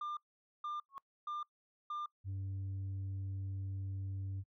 sine tone bursts, 1198 Hz, D6, 34 cents sharp, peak -35 dBFS, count 4, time 0.01-2.06 s, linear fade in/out 5 ms, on 160 ms, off 470 ms
sine tone with exponential growth, 1099 Hz, C#6, 15 cents flat, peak -38 dBFS, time 0.89-0.98 s, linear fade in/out 0 ms, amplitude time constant 19 ms
sine tone, 96.7 Hz, G2, 23 cents flat, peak -35 dBFS, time 2.24-4.44 s, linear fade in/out 50 ms
effects noise-tail reverb RT60 0.1 s tail -26 dB re dry + tanh soft clip ceiling -37 dBFS

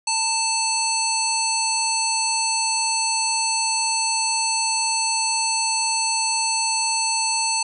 harmonic tone with a mistuned harmonic, 880 Hz, A5, in tune, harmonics 1 / 3 / 5 / 7 / 9 / 10, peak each -25 / -28 / -25 / -28 / -26 / -30 dBFS, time 0.07-7.63 s, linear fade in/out 5 ms, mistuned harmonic 1, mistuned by +37 cents, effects none

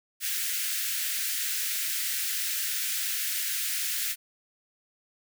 white high-pass noise, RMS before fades -30 dBFS, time 0.2-4.16 s, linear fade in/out 50 ms, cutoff 1500 Hz, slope 48 dB/octave, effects none

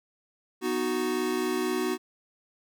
square chord, B major, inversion none, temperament equal, 246.9 / 311.1 / 370 Hz, B3 / D#4 / F#4, 0 / 0 / 0 cents, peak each -33 / -33 / -29 dBFS, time 0.61-1.98 s, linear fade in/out 50 ms, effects none

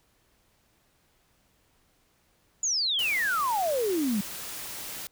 sine exponential sweep, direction down, 7030 to 192.2 Hz, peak -24 dBFS, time 2.63-4.21 s, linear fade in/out 5 ms
white noise, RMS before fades -38 dBFS, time 2.99-5.07 s, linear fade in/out 0 ms
effects pink hiss -67 dBFS RMS until 5.11 s

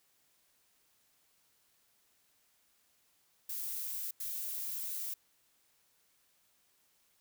violet noise bursts at uneven times, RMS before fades -39 dBFS, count 2, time 3.49-4.11 / 4.2-5.14 s, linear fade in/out 5 ms, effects white hiss -72 dBFS RMS until 7.2 s

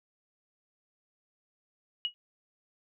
sine tone with exponential decay, 2904 Hz, F#7, 33 cents flat, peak -24 dBFS, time 2.05-2.14 s, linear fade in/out 0 ms, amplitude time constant 18 ms, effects none

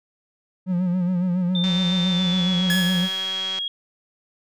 triangle tone with vibrato, 180 Hz, F#3, 47 cents flat, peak -17 dBFS, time 0.66-3.09 s, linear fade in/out 50 ms, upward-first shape sine, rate 7.2 Hz, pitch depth 61 cents each way
sine tone with pitch glide, 3582 to 3285 Hz, A7 to G#7, +30 to -20 cents, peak -24 dBFS, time 1.55-3.68 s, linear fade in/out 2 ms, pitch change -150 cents, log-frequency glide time 2.09-2.75 s
click train, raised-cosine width 0.2 ms, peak -17 dBFS, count 371, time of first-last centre 1.64-3.587 s, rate 190 Hz
sawtooth tone with exponential decay, 1698 Hz, G#6, 38 cents sharp, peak -17 dBFS, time 2.7-3.67 s, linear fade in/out 0 ms, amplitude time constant 210 ms
effects none

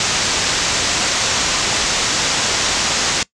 white low-pass noise, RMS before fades -18 dBFS, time 0-3.23 s, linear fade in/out 2 ms, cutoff 7400 Hz, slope 48 dB/octave, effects noise-tail reverb RT60 0.1 s tail -21 dB re dry

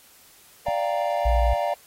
triangle chord, G minor seventh, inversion second, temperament equal, 587.3 / 698.5 / 784 / 932.3 Hz, D5 / F5 / G5 / Bb5, 0 / 0 / 0 / 0 cents, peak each -24 / -24 / -29 / -29 dBFS, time 0.66-1.74 s, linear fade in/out 5 ms
click, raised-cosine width 5 ms, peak -23 dBFS, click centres 0.685 s
sine tone, 58.27 Hz, A#1, in tune, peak -18 dBFS, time 1.25-1.54 s, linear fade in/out 10 ms
effects white hiss -53 dBFS RMS until 1.86 s + AAC 48 kbps

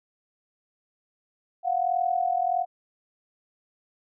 sine tone pair together, 698.5 / 740 Hz, F5 / F#5, 0 / 0 cents, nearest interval minor second, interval 100 cents, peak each -25 dBFS, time 1.63-2.66 s, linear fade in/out 50 ms, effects none

